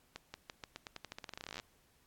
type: accelerating click train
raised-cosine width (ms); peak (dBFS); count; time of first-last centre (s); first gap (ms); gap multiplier
0.2; -26; 26; 0.16-1.599; 180; 0.88
effects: pink hiss -70 dBFS RMS until 2.06 s + AAC 64 kbps